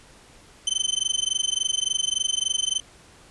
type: tone with amplitude modulation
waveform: 25% pulse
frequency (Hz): 3073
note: G7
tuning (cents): -35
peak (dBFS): -15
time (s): 0.67-2.8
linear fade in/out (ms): 2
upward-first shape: sine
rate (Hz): 23.5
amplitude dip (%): 100
effects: pink hiss -51 dBFS RMS until 3.3 s + resampled to 24000 Hz